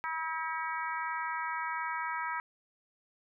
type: harmonic tone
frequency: 321.4 Hz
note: E4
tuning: 44 cents flat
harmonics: 3 / 4 / 5 / 6 / 7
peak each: -36 / -38 / -40 / -42 / -43 dBFS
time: 0.04-2.4 s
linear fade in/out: 0 ms
effects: none